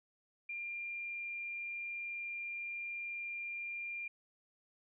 sine tone, 2393 Hz, D7, 32 cents sharp, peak -39 dBFS, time 0.49-4.08 s, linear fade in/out 5 ms, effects none

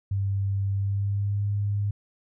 sine tone with pitch glide, 98.5 to 101.91 Hz, G2 to G#2, +9 to -32 cents, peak -23 dBFS, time 0.11-1.91 s, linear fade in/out 5 ms, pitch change +59 cents, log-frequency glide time 0.72-1.46 s, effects none

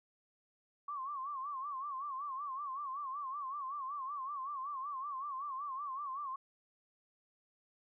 sine tone with vibrato, 1108.7 Hz, C#6, in tune, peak -38 dBFS, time 0.88-6.36 s, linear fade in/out 5 ms, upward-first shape sine, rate 5.3 Hz, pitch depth 120 cents each way, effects none

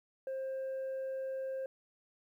sine tone, 530 Hz, C5, 22 cents sharp, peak -33 dBFS, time 0.27-1.66 s, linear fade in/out 2 ms, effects tanh soft clip ceiling -35 dBFS + 12-bit

